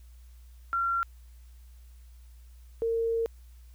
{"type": "tone pair in turn", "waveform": "sine", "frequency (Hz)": [1371, 457.5], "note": ["F6", "A#4"], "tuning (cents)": [-32, -32], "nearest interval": "octave + perfect fifth", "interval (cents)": 1900, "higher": "first", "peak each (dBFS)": -25, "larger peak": "neither", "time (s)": [[0.73, 1.03], [2.82, 3.26]], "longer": "second", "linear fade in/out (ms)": 0, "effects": ["added 60 Hz sine -48 dBFS peak until 3.74 s", "white hiss -66 dBFS RMS until 3.74 s"]}